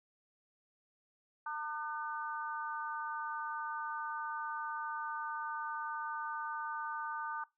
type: harmonic tone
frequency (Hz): 301.7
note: D4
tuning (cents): +47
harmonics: 3 / 4 / 5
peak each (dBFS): -40 / -41 / -43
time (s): 1.46-7.44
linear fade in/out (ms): 5
effects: noise-tail reverb RT60 0.2 s tail -20 dB re dry